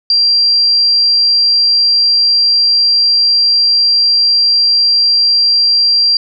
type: tone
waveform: sine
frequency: 4738 Hz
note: D8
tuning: 14 cents sharp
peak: -7 dBFS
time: 0.1-6.17 s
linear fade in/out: 2 ms
effects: none